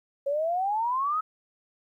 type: exponential sweep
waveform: sine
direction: up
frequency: 547 to 1300 Hz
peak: -24 dBFS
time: 0.26-1.21 s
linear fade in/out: 10 ms
effects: 11-bit